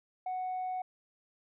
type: tone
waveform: sine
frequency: 740 Hz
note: F#5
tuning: in tune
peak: -31 dBFS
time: 0.26-0.82 s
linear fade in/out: 5 ms
effects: tanh soft clip ceiling -31 dBFS